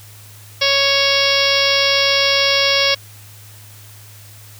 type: harmonic tone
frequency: 554.4 Hz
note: C#5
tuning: in tune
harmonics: 1 / 2 / 3 / 4 / 5 / 6 / 7 / 8 / 9 / 10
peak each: -20 / -25 / -25 / -20 / -22 / -20 / -24 / -23 / -22 / -21 dBFS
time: 0.61-2.95 s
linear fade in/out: 10 ms
effects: added 104 Hz sine -40 dBFS peak until 4.59 s + white hiss -43 dBFS RMS until 4.59 s